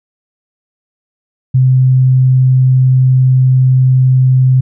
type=tone; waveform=sine; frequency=129.4 Hz; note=C3; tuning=19 cents flat; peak=-5 dBFS; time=1.54-4.61 s; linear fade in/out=10 ms; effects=none